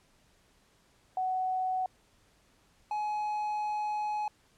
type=tone pair in turn; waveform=sine / triangle; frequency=746 / 843.2 Hz; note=F#5 / G#5; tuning=+14 / +26 cents; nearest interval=major second; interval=212 cents; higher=second; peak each=-28 dBFS; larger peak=neither; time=1.17-1.86 / 2.91-4.28 s; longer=second; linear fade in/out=2 ms; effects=pink hiss -66 dBFS RMS until 4.57 s + low-pass 10000 Hz 12 dB/octave